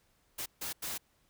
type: noise bursts at uneven times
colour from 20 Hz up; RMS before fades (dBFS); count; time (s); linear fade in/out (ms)
white; -38; 3; 0.38-0.46 / 0.61-0.73 / 0.82-0.98; 10
effects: pink hiss -71 dBFS RMS until 1.29 s